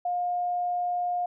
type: tone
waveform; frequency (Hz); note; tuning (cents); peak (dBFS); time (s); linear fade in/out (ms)
sine; 711; F5; +31; -25; 0.05-1.26; 5
effects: none